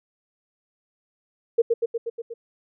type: tone with echo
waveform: sine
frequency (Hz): 463.4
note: A#4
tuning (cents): -10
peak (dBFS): -13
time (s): 1.58-1.62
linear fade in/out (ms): 10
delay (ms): 120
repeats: 6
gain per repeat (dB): -3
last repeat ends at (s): 2.34
effects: none